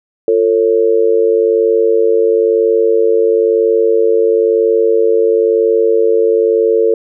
sine tone with amplitude modulation, 450 Hz, A4, 39 cents sharp, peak -4 dBFS, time 0.28-6.94 s, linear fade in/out 2 ms, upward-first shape sine, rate 101 Hz, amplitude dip 85%, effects none

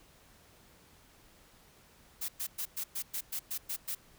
blue noise bursts, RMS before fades -36 dBFS, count 10, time 2.21-3.95 s, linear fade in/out 10 ms, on 75 ms, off 110 ms, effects pink hiss -61 dBFS RMS until 4.18 s

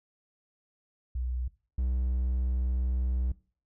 sine / triangle tone pair in turn, 62 / 62.72 Hz, B1 / B1, +7 / +27 cents, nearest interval unison, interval 20 cents, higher second, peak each -29 / -24 dBFS, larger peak second, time 1.15-1.48 / 1.78-3.32 s, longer second, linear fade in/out 5 ms, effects noise-tail reverb RT60 0.4 s tail -20 dB re dry

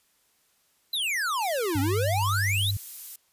square exponential two-way sweep, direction down then up, 4092 to 262.9 to 4092 Hz, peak -26 dBFS, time 0.93-2.71 s, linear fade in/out 5 ms, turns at 1.8 s
violet noise, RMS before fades -37 dBFS, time 1.41-3.16 s, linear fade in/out 5 ms
sine tone, 99.8 Hz, G2, 32 cents sharp, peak -25 dBFS, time 1.75-2.77 s, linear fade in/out 5 ms
effects white hiss -67 dBFS RMS until 3.32 s + resampled to 32000 Hz

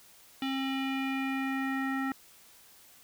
square tone with low-pass filter sweep, 268 Hz, C4, 42 cents sharp, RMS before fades -32 dBFS, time 0.42-2.12 s, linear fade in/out 2 ms, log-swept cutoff 3200 to 1700 Hz, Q 3.6, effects white hiss -57 dBFS RMS until 3.03 s

